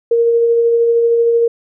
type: tone with tremolo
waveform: sine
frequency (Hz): 466.2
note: A#4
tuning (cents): 0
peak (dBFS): -8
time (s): 0.11-1.48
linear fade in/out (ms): 5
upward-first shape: sine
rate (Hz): 13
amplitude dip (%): 25
effects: none